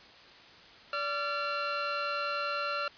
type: tone pair together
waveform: sawtooth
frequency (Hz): 580 / 1370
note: D5 / F6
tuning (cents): -22 / -34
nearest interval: octave + minor third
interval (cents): 1488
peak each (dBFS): -32 / -28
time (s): 0.93-2.88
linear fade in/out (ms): 2
effects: white hiss -53 dBFS RMS until 2.97 s + resampled to 11025 Hz